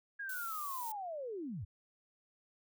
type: linear sweep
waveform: sine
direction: down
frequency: 1656 to 75.5 Hz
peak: -39 dBFS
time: 0.19-1.65 s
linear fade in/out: 10 ms
type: noise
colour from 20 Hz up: violet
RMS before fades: -45 dBFS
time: 0.29-0.92 s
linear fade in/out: 5 ms
effects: none